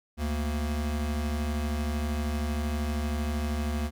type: tone pair together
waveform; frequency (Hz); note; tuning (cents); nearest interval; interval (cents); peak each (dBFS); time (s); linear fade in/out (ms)
square; 73.26 / 232.6; D2 / A#3; -4 / -4; octave + minor sixth; 2000; -29 / -35; 0.17-3.91; 50
effects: none